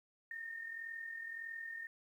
sine tone with amplitude modulation, 1828 Hz, A#6, 34 cents flat, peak -40 dBFS, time 0.31-1.87 s, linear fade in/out 2 ms, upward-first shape sine, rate 41.7 Hz, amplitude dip 55%, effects 12-bit

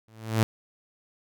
sawtooth tone with exponential growth, 110.9 Hz, A2, 14 cents sharp, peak -13 dBFS, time 0.08-0.43 s, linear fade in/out 0 ms, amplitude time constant 76 ms, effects none

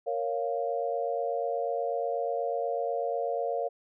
sine chord, Bb minor, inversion none, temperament equal, 466.2 / 554.4 / 698.5 Hz, Bb4 / Db5 / F5, 0 / 0 / 0 cents, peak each -32 dBFS, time 0.06-3.69 s, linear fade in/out 20 ms, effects none

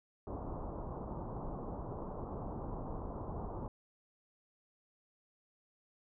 pink low-pass noise, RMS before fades -42 dBFS, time 0.27-3.68 s, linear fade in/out 2 ms, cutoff 1100 Hz, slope 48 dB/octave, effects none

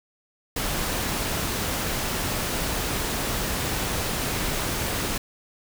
pink noise, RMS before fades -27 dBFS, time 0.56-5.18 s, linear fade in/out 5 ms, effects none

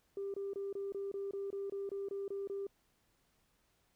sine tone bursts, 396 Hz, G4, 18 cents sharp, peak -36 dBFS, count 13, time 0.17-2.668 s, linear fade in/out 2 ms, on 170 ms, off 24 ms, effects tanh soft clip ceiling -33 dBFS + pink hiss -75 dBFS RMS until 3.95 s

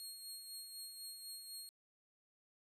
20% pulse tone with tremolo, 4273 Hz, C8, 36 cents sharp, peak -40 dBFS, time 0-1.69 s, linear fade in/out 0 ms, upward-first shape sine, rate 4 Hz, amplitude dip 45%, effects resampled to 32000 Hz + 12-bit

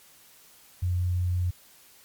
sine tone, 89.4 Hz, F2, 41 cents sharp, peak -23 dBFS, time 0.82-1.51 s, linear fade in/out 10 ms, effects white hiss -55 dBFS RMS until 2.04 s + MP3 96 kbps

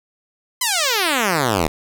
5% pulse exponential sweep, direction down, 1046.5 to 72.3 Hz, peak -5 dBFS, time 0.61-1.68 s, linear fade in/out 5 ms, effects none

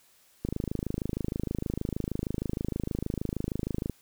click train, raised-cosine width 3 ms, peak -17 dBFS, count 92, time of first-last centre 0.45-3.897 s, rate 26.4 Hz, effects white hiss -62 dBFS RMS until 4.01 s

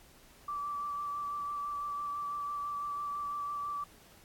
sine tone with vibrato, 1161 Hz, D6, 20 cents flat, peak -34 dBFS, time 0.48-3.84 s, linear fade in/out 5 ms, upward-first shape sine, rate 6 Hz, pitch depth 16 cents each way, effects pink hiss -59 dBFS RMS until 4.24 s + AAC 64 kbps

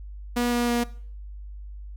sawtooth tone with pitch steps, 241.6 / 240.1 / 238.5 Hz, B3 / B3 / A#3, -38 / -49 / +40 cents, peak -18 dBFS, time 0.36-0.84 s, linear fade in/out 10 ms, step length 160 ms, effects noise-tail reverb RT60 0.5 s tail -19 dB re dry + added 50 Hz sine -36 dBFS peak until 1.96 s

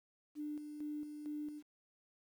sine tone with tremolo, 298.4 Hz, D4, 28 cents sharp, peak -39 dBFS, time 0.35-1.63 s, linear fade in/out 50 ms, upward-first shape square, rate 2.2 Hz, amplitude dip 50%, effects 11-bit

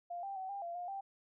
sine tone with pitch steps, 698 / 788 / 757 / 798 / 686 / 709 / 785 Hz, F5 / G5 / F#5 / G5 / F5 / F5 / G5, -1 / +9 / +39 / +31 / -31 / +26 / +2 cents, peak -39 dBFS, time 0.1-1.01 s, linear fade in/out 10 ms, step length 130 ms, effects none

